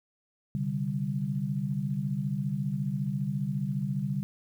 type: chord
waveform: sine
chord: C suspended second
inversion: none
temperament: equal with one note detuned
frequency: 130.81 / 145.4 / 196 Hz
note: C3 / D3 / G3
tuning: 0 / -17 / 0 cents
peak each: -34 / -31 / -32 dBFS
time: 0.55-4.23 s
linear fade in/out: 0 ms
effects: 10-bit